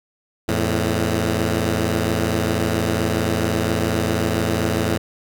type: tone pair together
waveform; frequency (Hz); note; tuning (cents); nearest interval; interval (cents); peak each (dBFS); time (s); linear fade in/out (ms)
10% pulse; 84.36 / 110; E2 / A2; +41 / 0; perfect fourth; 459; -13; 0.48-4.98; 10
effects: none